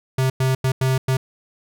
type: tone bursts at uneven times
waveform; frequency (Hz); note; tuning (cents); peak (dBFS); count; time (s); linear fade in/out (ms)
square; 131.1; C3; +4; -17; 5; 0.18-0.3 / 0.4-0.55 / 0.64-0.72 / 0.81-0.98 / 1.08-1.17; 5
effects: none